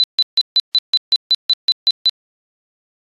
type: tone bursts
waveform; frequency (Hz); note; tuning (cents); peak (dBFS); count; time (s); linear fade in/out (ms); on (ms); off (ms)
sine; 4004; B7; +23; -9; 12; 0-2.094; 0; 37; 150
effects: AAC 32 kbps